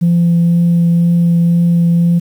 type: tone with vibrato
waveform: sine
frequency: 170.8 Hz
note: F3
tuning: 38 cents flat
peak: -6 dBFS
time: 0.01-2.2 s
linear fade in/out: 20 ms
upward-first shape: triangle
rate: 2 Hz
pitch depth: 11 cents each way
effects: tanh soft clip ceiling -5 dBFS + 7-bit